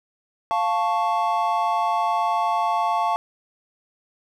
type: chord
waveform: triangle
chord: F augmented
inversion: none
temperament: equal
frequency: 698.5 / 880 / 1108.7 Hz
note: F5 / A5 / C#6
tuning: 0 / 0 / 0 cents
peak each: -22 / -21 / -23 dBFS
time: 0.51-3.16 s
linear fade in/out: 0 ms
effects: none